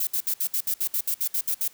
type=noise bursts; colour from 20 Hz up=violet; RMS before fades=-25 dBFS; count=13; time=0-1.679 s; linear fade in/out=5 ms; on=71 ms; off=63 ms; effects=white hiss -54 dBFS RMS until 1.73 s